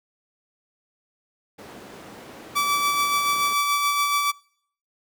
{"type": "noise", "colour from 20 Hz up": "brown", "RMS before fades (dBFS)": -31, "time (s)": [1.58, 3.54], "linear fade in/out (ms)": 10}
{"type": "tone with tremolo", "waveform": "sawtooth", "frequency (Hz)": 1155, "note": "D6", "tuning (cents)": -29, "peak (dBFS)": -15, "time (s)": [2.55, 4.32], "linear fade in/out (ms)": 20, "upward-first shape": "sine", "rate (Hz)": 7, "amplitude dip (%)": 35}
{"effects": ["noise-tail reverb RT60 0.6 s tail -24 dB re dry", "high-pass 300 Hz 12 dB/octave"]}